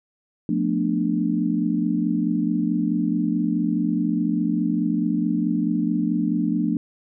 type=chord; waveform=sine; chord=B half-diminished seventh; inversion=second; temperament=just; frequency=177.8 / 222.2 / 246.9 / 296.3 Hz; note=F3 / A3 / B3 / D4; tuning=+31 / +17 / 0 / +15 cents; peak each=-25 / -24 / -27 / -24 dBFS; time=0.49-6.77 s; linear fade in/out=2 ms; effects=none